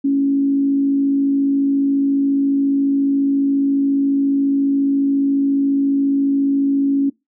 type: tone with frequency modulation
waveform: sine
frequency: 277.2 Hz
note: C#4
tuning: in tune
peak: -13 dBFS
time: 0.04-7.1 s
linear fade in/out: 10 ms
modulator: 54.4 Hz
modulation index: 0.22
effects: noise-tail reverb RT60 0.2 s tail -23 dB re dry